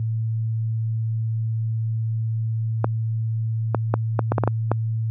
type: clicks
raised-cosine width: 1 ms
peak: -5 dBFS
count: 9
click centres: 2.844 / 3.747 / 3.94 / 4.192 / 4.32 / 4.382 / 4.437 / 4.476 / 4.716 s
effects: added 112 Hz sine -20 dBFS peak until 5.1 s + high-pass 80 Hz 12 dB/octave